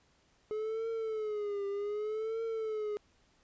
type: tone with vibrato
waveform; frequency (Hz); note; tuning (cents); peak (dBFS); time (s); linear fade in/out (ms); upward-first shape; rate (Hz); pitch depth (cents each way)
triangle; 425.8; G#4; +43; -31; 0.51-2.97; 0; triangle; 0.65; 120
effects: pink hiss -69 dBFS RMS until 3.43 s + resampled to 16000 Hz